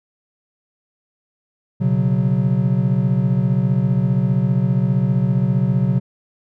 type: chord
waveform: triangle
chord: B suspended second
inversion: none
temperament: equal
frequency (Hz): 123.47 / 138.59 / 185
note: B2 / C#3 / F#3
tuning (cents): 0 / 0 / 0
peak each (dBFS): -17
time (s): 1.8-6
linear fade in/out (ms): 20
effects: none